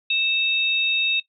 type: tone pair together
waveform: sine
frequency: 2637 / 3729 Hz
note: E7 / A#7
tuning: 0 / 0 cents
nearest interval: tritone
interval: 600 cents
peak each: -21 dBFS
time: 0.1-1.2 s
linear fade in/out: 5 ms
effects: noise-tail reverb RT60 0.1 s tail -18 dB re dry